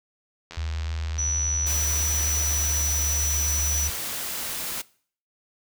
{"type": "click train", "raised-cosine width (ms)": 0.2, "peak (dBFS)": -21, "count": 194, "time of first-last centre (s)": [0.51, 2.819], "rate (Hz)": 83.6}
{"type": "tone with pitch glide", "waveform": "sine", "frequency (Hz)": [75.5, 73.73], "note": ["D2", "D2"], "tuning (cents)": [48, 7], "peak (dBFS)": -26, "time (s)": [0.57, 3.9], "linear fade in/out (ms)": 5, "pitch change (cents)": -41, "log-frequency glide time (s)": [2.09, 3.66]}
{"type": "tone", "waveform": "sine", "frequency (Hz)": 5920, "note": "F#8", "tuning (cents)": 0, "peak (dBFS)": -24, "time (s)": [1.18, 3.88], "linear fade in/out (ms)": 10}
{"type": "noise", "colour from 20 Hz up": "white", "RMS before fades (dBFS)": -31, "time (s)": [1.66, 4.82], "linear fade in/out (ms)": 10}
{"effects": ["noise-tail reverb RT60 0.5 s tail -21 dB re dry"]}